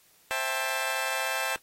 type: chord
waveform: 15% pulse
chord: A minor seventh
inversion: first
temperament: just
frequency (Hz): 528 / 660 / 792 / 880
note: C5 / E5 / G5 / A5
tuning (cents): +16 / +2 / +18 / 0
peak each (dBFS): -28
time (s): 0.31-1.56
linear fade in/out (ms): 0
effects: white hiss -61 dBFS RMS until 1.62 s + AAC 48 kbps